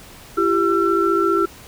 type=tone cluster; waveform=sine; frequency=339.6 / 394.4 / 1347 Hz; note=F4 / G4 / E6; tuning=-48 / +11 / +37 cents; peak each=-19 dBFS; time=0.37-1.46 s; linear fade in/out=10 ms; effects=pink hiss -42 dBFS RMS until 1.67 s